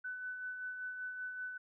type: tone with tremolo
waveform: sine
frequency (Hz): 1500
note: F#6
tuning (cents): +23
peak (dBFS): -38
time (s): 0.04-1.58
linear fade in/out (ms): 10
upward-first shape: sine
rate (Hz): 5.2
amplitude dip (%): 40
effects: none